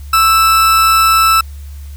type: tone with amplitude modulation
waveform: 40% pulse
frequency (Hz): 1318.5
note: E6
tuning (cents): 0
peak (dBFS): -5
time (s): 0.13-1.41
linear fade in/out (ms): 5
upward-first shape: sine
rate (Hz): 278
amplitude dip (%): 25
effects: added 71 Hz sine -26 dBFS peak until 1.96 s + white hiss -45 dBFS RMS until 1.96 s